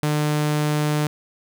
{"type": "tone", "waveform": "sawtooth", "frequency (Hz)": 150, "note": "D3", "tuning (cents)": 37, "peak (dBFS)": -15, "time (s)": [0.03, 1.07], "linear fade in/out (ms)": 0, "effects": []}